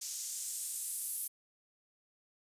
blue noise with band-pass filter sweep, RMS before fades -40 dBFS, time 0.01-1.28 s, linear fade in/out 10 ms, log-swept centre 6100 to 11000 Hz, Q 2, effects resampled to 32000 Hz

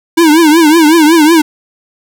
square tone with vibrato, 317.7 Hz, D#4, 36 cents sharp, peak -4 dBFS, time 0.17-1.42 s, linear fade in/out 10 ms, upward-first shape triangle, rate 5.4 Hz, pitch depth 150 cents each way, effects none

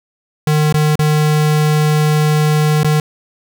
square tone with dropouts, 152.1 Hz, D#3, 39 cents flat, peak -11 dBFS, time 0.47-3 s, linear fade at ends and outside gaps 2 ms, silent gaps 0.726-0.742 / 0.956-0.992 / 2.833-2.845 s, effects none

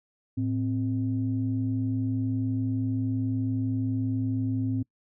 sine tone pair together, 109.42 / 261.6 Hz, A2 / C4, -9 / 0 cents, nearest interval octave + minor third, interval 1509 cents, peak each -27 dBFS, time 0.37-4.83 s, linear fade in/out 10 ms, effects noise-tail reverb RT60 0.1 s tail -25 dB re dry + tanh soft clip ceiling -17 dBFS

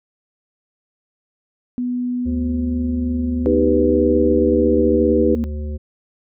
sine tone with pitch glide, 246.9 to 233 Hz, B3 to A#3, 0 to -1 cents, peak -19 dBFS, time 1.78-5.44 s, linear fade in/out 0 ms, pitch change -101 cents, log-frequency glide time 3.93-5.31 s
harmonic tone, 74.6 Hz, D2, 28 cents sharp, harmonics 1 / 3 / 5 / 7, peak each -23 / -33 / -37 / -40 dBFS, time 2.25-5.78 s, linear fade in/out 20 ms
sine chord, Eb augmented, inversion none, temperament equal, 311.1 / 392 / 493.9 Hz, Eb4 / G4 / B4, 0 / 0 / 0 cents, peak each -18 dBFS, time 3.46-5.35 s, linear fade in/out 0 ms
effects none

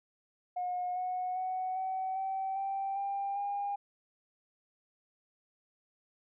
sine tone with pitch steps, 721 / 732.8 / 744.7 / 756.8 / 769.2 / 781.7 / 794.5 / 807.4 Hz, F#5 / F#5 / F#5 / F#5 / G5 / G5 / G5 / G#5, -45 / -17 / +11 / +39 / -33 / -5 / +23 / -49 cents, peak -31 dBFS, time 0.56-3.76 s, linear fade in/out 10 ms, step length 400 ms, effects tanh soft clip ceiling -27 dBFS

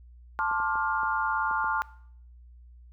sine chord, D minor seventh, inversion second, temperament just, 881 / 1057.2 / 1174.7 / 1409.6 Hz, A5 / C6 / D6 / F6, +2 / +18 / 0 / +16 cents, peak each -29 / -32 / -33 / -29 dBFS, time 0.39-1.82 s, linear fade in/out 0 ms
clicks, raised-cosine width 1 ms, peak -30 dBFS, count 6, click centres 0.514 / 0.601 / 0.756 / 1.033 / 1.512 / 1.644 s
effects noise-tail reverb RT60 0.6 s tail -20 dB re dry + added 60 Hz sine -48 dBFS peak until 2.92 s

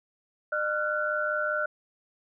sine tone cluster, 605 / 1380 / 1485 Hz, D#5 / F6 / F#6, -49 / -21 / +6 cents, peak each -30 dBFS, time 0.52-1.66 s, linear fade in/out 5 ms, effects none

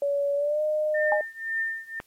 sine tone with pitch glide, 567 to 611.2 Hz, C#5 to D#5, +39 to -31 cents, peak -22 dBFS, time 0.02-1.21 s, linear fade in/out 2 ms, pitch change +130 cents, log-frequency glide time 0.35-0.62 s
sine tone with tremolo, 1805 Hz, A6, 44 cents sharp, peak -23 dBFS, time 0.94-2 s, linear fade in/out 10 ms, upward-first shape triangle, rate 1.9 Hz, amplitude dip 95%
sine tone with exponential decay, 830.6 Hz, G#5, in tune, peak -18 dBFS, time 1.12-1.25 s, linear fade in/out 1 ms, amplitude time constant 27 ms
click, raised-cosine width 0.5 ms, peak -19 dBFS, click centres 2.001 s
effects white hiss -63 dBFS RMS until 2.06 s + MP3 64 kbps

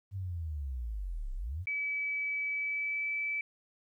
sine linear two-way sweep, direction down then up, 99.9 to 30.08 to 99.9 Hz, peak -34 dBFS, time 0.11-1.66 s, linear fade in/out 50 ms, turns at 1.34 s
sine tone with pitch glide, 2292 to 2309 Hz, D7 to D7, -43 to -30 cents, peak -31 dBFS, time 1.67-3.41 s, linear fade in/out 2 ms, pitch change +13 cents, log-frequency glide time 2.51-3.09 s
effects 12-bit

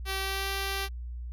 5% pulse tone with pitch glide, 386.1 to 390.8 Hz, G4 to G4, -26 to -5 cents, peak -19 dBFS, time 0.05-0.89 s, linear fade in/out 50 ms, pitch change +21 cents, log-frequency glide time 0.18-0.49 s, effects added 60 Hz sine -35 dBFS peak until 1.32 s

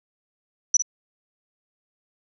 sine tone with echo, 5920 Hz, F#8, in tune, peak -13 dBFS, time 0.74-0.77 s, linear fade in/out 5 ms, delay 53 ms, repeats 1, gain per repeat -9 dB, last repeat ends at 0.823 s, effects none

